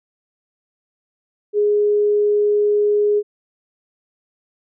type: tone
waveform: sine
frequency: 415.3 Hz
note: G#4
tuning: in tune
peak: -13 dBFS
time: 1.53-3.23 s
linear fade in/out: 50 ms
effects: none